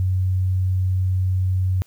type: tone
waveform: sine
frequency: 93 Hz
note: F#2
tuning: 9 cents sharp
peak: -17 dBFS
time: 0-1.82 s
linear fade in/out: 0 ms
effects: white hiss -58 dBFS RMS until 1.86 s